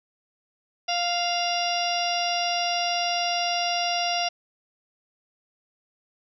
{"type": "harmonic tone with a mistuned harmonic", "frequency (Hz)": 698.5, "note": "F5", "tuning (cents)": 0, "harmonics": [1, 2, 3, 4, 5, 6, 7, 8], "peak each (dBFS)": [-26, -37, -36, -29, -36, -40, -33, -32], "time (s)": [0.88, 4.29], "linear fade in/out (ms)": 10, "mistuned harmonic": 6, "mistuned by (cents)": -98, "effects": []}